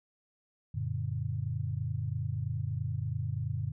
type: chord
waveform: sine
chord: Gb augmented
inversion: none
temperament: just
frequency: 92.5 / 115.62 / 144.53 Hz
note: Gb2 / Bb2 / D3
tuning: 0 / -14 / -27 cents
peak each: -36 / -34 / -36 dBFS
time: 0.74-3.72 s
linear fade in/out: 10 ms
effects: none